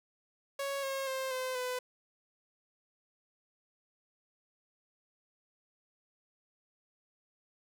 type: tone with pitch steps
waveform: sawtooth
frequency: 554.4 / 540.8 / 527.5 / 514.6 / 502 Hz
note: C#5 / C#5 / C5 / C5 / B4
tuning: 0 / -43 / +14 / -29 / +28 cents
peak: -30 dBFS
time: 0.59-1.79 s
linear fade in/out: 5 ms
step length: 240 ms
effects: none